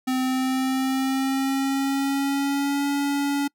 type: tone with pitch glide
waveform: square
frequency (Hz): 257.9 to 282.9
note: C4 to C#4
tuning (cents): -25 to +35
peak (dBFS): -22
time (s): 0.07-3.48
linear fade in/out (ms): 10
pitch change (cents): +160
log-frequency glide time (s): 0.21-2.86
effects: noise-tail reverb RT60 0.1 s tail -26 dB re dry